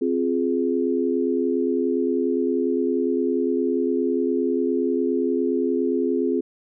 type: chord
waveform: sine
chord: F minor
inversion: second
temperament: just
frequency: 261.9 / 349.2 / 419.1 Hz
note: C4 / F4 / Ab4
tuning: +2 / 0 / +16 cents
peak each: -23 / -24 / -24 dBFS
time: 0.01-6.41 s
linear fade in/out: 10 ms
effects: none